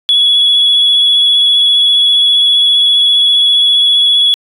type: tone with vibrato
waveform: triangle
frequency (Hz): 3381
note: G#7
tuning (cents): +30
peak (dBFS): -3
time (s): 0.09-4.34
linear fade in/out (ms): 0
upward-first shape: sine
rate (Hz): 15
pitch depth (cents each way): 15
effects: tanh soft clip ceiling -3 dBFS